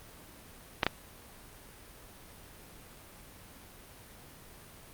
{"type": "clicks", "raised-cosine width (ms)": 0.3, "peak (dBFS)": -8, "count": 2, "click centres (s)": [0.832, 0.866], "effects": ["pink hiss -52 dBFS RMS until 4.93 s", "Opus 32 kbps"]}